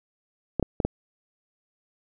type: clicks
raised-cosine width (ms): 2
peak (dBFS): -10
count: 4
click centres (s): 0.597 / 0.627 / 0.802 / 0.85
effects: none